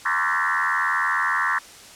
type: tone with frequency modulation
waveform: sine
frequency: 1439 Hz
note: F#6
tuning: 49 cents flat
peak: -19 dBFS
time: 0.05-1.59 s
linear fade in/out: 10 ms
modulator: 86.8 Hz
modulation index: 5.2
effects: white hiss -44 dBFS RMS until 1.95 s + low-pass 9000 Hz 12 dB/octave